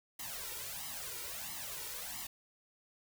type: noise with flanger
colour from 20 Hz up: white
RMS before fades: -43 dBFS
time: 0.19-2.27 s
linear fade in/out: 5 ms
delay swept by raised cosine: 0.98 to 2.18 ms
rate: 1.5 Hz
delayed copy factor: +1
effects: none